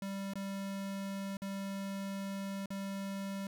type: tone with dropouts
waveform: square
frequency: 196.1 Hz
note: G3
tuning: 1 cent sharp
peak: -38 dBFS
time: 0.02-3.47 s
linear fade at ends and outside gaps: 2 ms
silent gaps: 0.336-0.355 / 1.37-1.419 / 2.659-2.704 s
effects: none